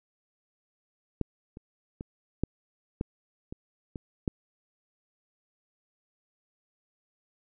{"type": "clicks", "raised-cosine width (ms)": 3, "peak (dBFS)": [-15, -30, -24, -13, -16, -25, -24, -14], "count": 8, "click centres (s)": [1.213, 1.571, 2.009, 2.436, 3.011, 3.525, 3.958, 4.278], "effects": []}